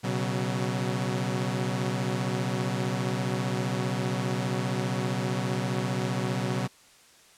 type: chord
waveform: sawtooth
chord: B suspended second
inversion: none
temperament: equal with one note detuned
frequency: 123.47 / 138.59 / 187.25 Hz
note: B2 / C#3 / F#3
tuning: 0 / 0 / +21 cents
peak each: -26 / -29 / -27 dBFS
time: 0.03-6.68 s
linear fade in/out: 20 ms
effects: white hiss -56 dBFS RMS until 7.37 s + low-pass 9000 Hz 12 dB/octave